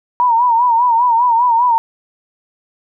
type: tone with vibrato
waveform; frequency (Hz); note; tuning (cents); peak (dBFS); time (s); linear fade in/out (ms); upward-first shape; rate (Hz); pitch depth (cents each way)
sine; 950; A#5; +33; -9; 0.2-1.78; 0; sine; 5; 86
effects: none